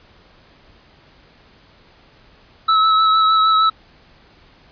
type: tone with vibrato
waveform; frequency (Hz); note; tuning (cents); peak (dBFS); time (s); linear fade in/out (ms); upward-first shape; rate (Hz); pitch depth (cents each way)
square; 1300; E6; -24; -12; 2.68-3.7; 10; sine; 6.5; 18
effects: pink hiss -50 dBFS RMS until 4.71 s + resampled to 11025 Hz